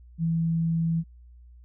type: tone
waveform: sine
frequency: 164.81 Hz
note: E3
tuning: in tune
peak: -22 dBFS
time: 0.18-1.04 s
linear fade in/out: 50 ms
effects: added 60 Hz sine -47 dBFS peak until 1.64 s